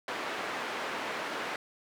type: band-pass noise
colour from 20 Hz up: white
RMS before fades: -36 dBFS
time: 0.08-1.56 s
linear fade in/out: 2 ms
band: 270 to 1800 Hz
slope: 12 dB/octave
effects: none